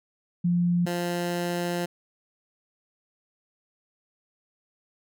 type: tone pair in turn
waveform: sine / 15% pulse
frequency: 174.61 / 174.61 Hz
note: F3 / F3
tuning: 0 / 0 cents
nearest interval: unison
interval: 0 cents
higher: neither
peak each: -20 dBFS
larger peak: neither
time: 0.44-0.86 / 0.86-1.86 s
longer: second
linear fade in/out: 10 ms
effects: none